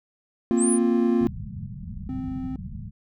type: chord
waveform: triangle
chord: Bb suspended second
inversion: none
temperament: just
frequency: 233.1 / 262.2 / 349.6 Hz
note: Bb3 / C4 / F4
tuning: 0 / +4 / +2 cents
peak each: -19 / -23 / -21 dBFS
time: 0.51-1.27 s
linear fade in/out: 0 ms
type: exponential two-way sweep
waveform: sine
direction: up then down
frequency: 7459 to 9956 to 9070 Hz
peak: -24 dBFS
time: 0.57-0.79 s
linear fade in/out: 50 ms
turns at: 0.71 s
type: low-pass noise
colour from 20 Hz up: white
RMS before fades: -35 dBFS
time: 1.2-2.91 s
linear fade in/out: 20 ms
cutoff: 210 Hz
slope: 96 dB/octave
type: tone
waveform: triangle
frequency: 260 Hz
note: C4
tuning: 11 cents flat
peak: -27 dBFS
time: 2.09-2.56 s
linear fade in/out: 2 ms
effects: none